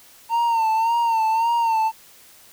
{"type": "tone with vibrato", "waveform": "triangle", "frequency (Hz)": 910, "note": "A#5", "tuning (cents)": -42, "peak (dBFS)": -15, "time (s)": [0.29, 1.92], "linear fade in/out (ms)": 50, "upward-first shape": "sine", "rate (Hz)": 1.8, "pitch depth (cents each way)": 58, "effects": ["white hiss -49 dBFS RMS until 2.52 s"]}